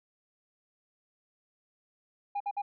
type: tone bursts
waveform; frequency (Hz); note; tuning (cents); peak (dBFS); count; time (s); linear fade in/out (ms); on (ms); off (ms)
sine; 812; G#5; -39; -27; 3; 2.35-2.62; 10; 54; 54
effects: tanh soft clip ceiling -29 dBFS